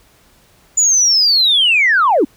sine linear sweep, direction down, 7040 to 233.1 Hz, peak -8 dBFS, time 0.77-2.25 s, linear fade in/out 10 ms, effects tanh soft clip ceiling -4 dBFS + pink hiss -51 dBFS RMS until 2.36 s

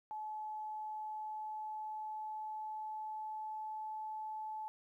sine tone with pitch glide, 859 to 865.5 Hz, A5 to A5, -42 to -29 cents, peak -40 dBFS, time 0.11-4.68 s, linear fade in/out 0 ms, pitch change +13 cents, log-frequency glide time 0.57-3.98 s, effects 13-bit

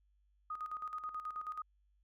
sine tone with tremolo, 1244.5 Hz, D#6, in tune, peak -37 dBFS, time 0.5-1.62 s, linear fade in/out 5 ms, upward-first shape square, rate 9.3 Hz, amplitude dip 65%, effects added 50 Hz sine -69 dBFS peak until 2.03 s + MP3 96 kbps

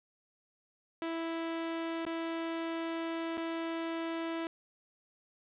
sawtooth tone with dropouts, 329.6 Hz, E4, in tune, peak -30 dBFS, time 1.02-4.47 s, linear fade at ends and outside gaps 1 ms, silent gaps 2.052-2.065 / 3.373-3.378 s, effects resampled to 8000 Hz + 10-bit

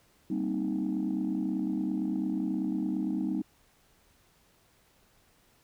sine chord, C minor seventh, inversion second, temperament equal, 196 / 233.1 / 261.6 / 311.1 Hz, G3 / Bb3 / C4 / Eb4, 0 / 0 / 0 / 0 cents, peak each -32 / -35 / -33 / -31 dBFS, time 0.3-3.42 s, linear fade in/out 5 ms, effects tanh soft clip ceiling -22 dBFS + pink hiss -65 dBFS RMS until 5.63 s

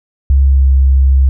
sine tone with pitch glide, 68 to 66.87 Hz, C#2 to C2, -33 to +38 cents, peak -5 dBFS, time 0.3-1.29 s, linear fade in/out 0 ms, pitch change -29 cents, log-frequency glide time 0.45-0.69 s, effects none

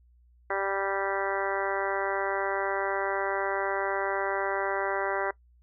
harmonic tone, 196 Hz, G3, in tune, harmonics 2 / 3 / 4 / 5 / 6 / 7 / 8 / 9 / 10, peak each -33 / -33 / -34 / -36 / -38 / -37 / -36 / -42 / -37 dBFS, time 0.5-5.31 s, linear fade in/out 5 ms, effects noise-tail reverb RT60 0.1 s tail -20 dB re dry + added 60 Hz sine -57 dBFS peak until 5.62 s

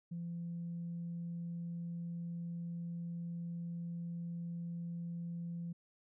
sine tone, 170.5 Hz, F3, 41 cents flat, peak -38 dBFS, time 0.11-5.73 s, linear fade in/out 10 ms, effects tanh soft clip ceiling -35 dBFS

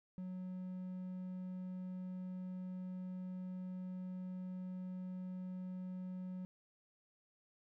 triangle tone, 183.9 Hz, F#3, 10 cents flat, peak -40 dBFS, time 0.18-6.45 s, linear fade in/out 0 ms, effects none

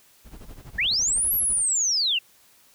brown noise with tremolo, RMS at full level -38 dBFS, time 0.24-1.63 s, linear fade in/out 50 ms, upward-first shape sine, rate 12 Hz, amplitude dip 85%
sine linear two-way sweep, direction up then down, 1652 to 11840 to 2625 Hz, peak -20 dBFS, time 0.78-2.19 s, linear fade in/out 10 ms, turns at 1.34 s
effects white hiss -57 dBFS RMS until 2.74 s

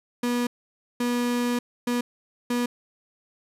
35% pulse tone bursts at uneven times, 242.5 Hz, B3, 31 cents flat, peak -21 dBFS, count 4, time 0.23-0.47 / 1-1.59 / 1.87-2.01 / 2.5-2.66 s, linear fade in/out 5 ms, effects resampled to 32000 Hz + 10-bit

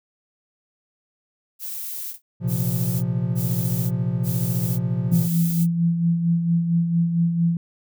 violet noise bursts, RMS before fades -31 dBFS, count 5, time 1.59-5.67 s, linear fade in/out 50 ms, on 560 ms, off 320 ms
violet noise with exponential decay, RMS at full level -32 dBFS, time 2.14-2.22 s, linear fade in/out 2 ms, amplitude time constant 17 ms
triangle chord, Bb suspended second, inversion none, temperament equal, 116.54 / 130.81 / 174.61 Hz, Bb2 / C3 / F3, 0 / 0 / 0 cents, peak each -23 dBFS, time 2.4-5.29 s, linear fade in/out 50 ms
sine tone with tremolo, 169 Hz, E3, 43 cents sharp, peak -15 dBFS, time 5.12-7.57 s, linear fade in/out 2 ms, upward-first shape sine, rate 4.4 Hz, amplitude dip 50%
effects none

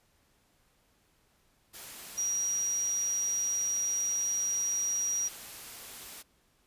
sine tone in noise, 5750 Hz, F8, 50 cents sharp, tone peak -28 dBFS, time 2.17-5.29 s, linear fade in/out 20 ms, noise white, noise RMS -45 dBFS, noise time 1.73-6.23 s, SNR +14 dB, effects pink hiss -69 dBFS RMS until 6.66 s + resampled to 32000 Hz

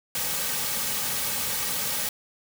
white noise with comb filter, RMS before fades -28 dBFS, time 0.15-2.09 s, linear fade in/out 2 ms, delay 2.9 ms, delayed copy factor -0.65, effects none

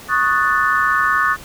sine chord, D# half-diminished seventh, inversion third, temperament equal, 1108.7 / 1244.5 / 1480 / 1760 Hz, C#6 / D#6 / F#6 / A6, 0 / 0 / 0 / 0 cents, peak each -19 dBFS, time 0.08-1.37 s, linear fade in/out 50 ms, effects pink hiss -38 dBFS RMS until 1.44 s

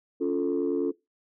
sine chord, Db augmented, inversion none, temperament equal with one note detuned, 279.9 / 349.2 / 440 Hz, Db4 / F4 / A4, +17 / 0 / 0 cents, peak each -27 dBFS, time 0.2-0.92 s, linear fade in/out 20 ms, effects noise-tail reverb RT60 0.2 s tail -19 dB re dry + tanh soft clip ceiling -18 dBFS

